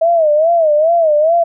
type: tone with vibrato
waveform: sine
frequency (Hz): 638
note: D#5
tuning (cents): +43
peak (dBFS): -8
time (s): 0.01-1.44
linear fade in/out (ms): 10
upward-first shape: sine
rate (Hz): 2.4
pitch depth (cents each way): 130
effects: none